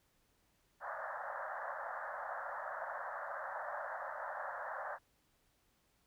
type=band-pass noise; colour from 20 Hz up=pink; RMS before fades=-43 dBFS; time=0.8-4.99 s; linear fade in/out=50 ms; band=550 to 1800 Hz; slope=96 dB/octave; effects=pink hiss -75 dBFS RMS until 6.06 s